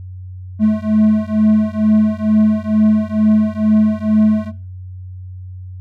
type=beating tone pair; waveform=triangle; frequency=214.1 / 216.3 Hz; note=A3 / A3; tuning=-47 / -29 cents; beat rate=2.2 Hz; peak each=-11 dBFS; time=0.59-4.52 s; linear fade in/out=50 ms; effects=noise-tail reverb RT60 0.4 s tail -20 dB re dry + added 92 Hz sine -28 dBFS peak until 5.8 s